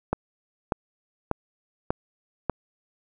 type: click train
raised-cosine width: 1 ms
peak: -9 dBFS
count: 5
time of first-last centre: 0.13-2.497 s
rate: 1.69 Hz
effects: none